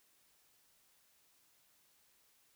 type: silence
effects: white hiss -71 dBFS RMS until 2.55 s